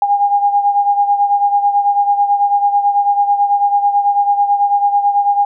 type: beating tone pair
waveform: sine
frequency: 810 / 819.1 Hz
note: G#5 / G#5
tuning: -43 / -24 cents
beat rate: 9.1 Hz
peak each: -11 / -17 dBFS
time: 0.02-5.45 s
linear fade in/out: 2 ms
effects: none